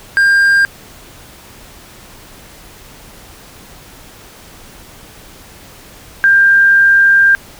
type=tone pair in turn; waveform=triangle / sine; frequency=1600 / 1592.7 Hz; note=G6 / G6; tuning=+35 / +27 cents; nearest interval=unison; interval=8 cents; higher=first; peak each=-5 dBFS; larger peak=neither; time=0.17-0.65 / 6.24-7.35 s; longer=second; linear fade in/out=0 ms; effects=pink hiss -38 dBFS RMS until 7.59 s